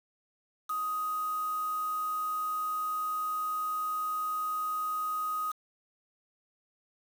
sine tone with quantisation, 1250 Hz, D#6, 8 cents sharp, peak -30 dBFS, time 0.69-5.52 s, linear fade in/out 10 ms, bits 7, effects none

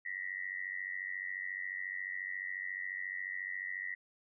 sine tone with amplitude modulation, 1932 Hz, B6, 39 cents flat, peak -33 dBFS, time 0.05-3.95 s, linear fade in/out 10 ms, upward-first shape sine, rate 94.2 Hz, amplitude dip 100%, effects none

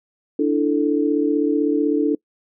sine chord, D suspended second, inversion none, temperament equal, 293.7 / 329.6 / 440 Hz, D4 / E4 / A4, 0 / 0 / 0 cents, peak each -18 / -22 / -21 dBFS, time 0.39-2.15 s, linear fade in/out 5 ms, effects noise-tail reverb RT60 0.1 s tail -24 dB re dry

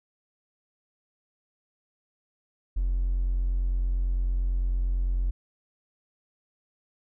triangle tone with hard clipping, 44.46 Hz, F1, 32 cents sharp, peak -23 dBFS, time 2.76-5.31 s, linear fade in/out 10 ms, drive 3 dB, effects none

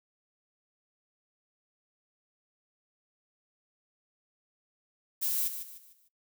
violet noise with echo, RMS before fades -30 dBFS, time 5.21-5.49 s, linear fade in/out 20 ms, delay 150 ms, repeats 4, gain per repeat -9 dB, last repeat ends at 6.09 s, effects noise-tail reverb RT60 0.2 s tail -25 dB re dry

